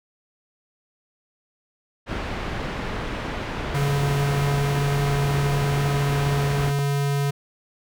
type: low-pass noise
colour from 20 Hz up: pink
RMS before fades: -29 dBFS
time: 2.06-6.73 s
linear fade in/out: 50 ms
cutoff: 2600 Hz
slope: 12 dB/octave
type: tone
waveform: square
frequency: 141.3 Hz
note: C#3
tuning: 34 cents sharp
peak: -21 dBFS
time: 3.74-7.31 s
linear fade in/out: 10 ms
type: clicks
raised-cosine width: 1 ms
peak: -17 dBFS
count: 3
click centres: 4.338 / 4.517 / 6.79 s
effects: none